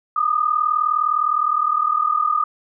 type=tone pair together; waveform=sine; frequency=1204.9 / 1244.5 Hz; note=D6 / D#6; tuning=+44 / 0 cents; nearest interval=minor second; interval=56 cents; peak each=-19 dBFS; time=0.16-2.44 s; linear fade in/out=5 ms; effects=none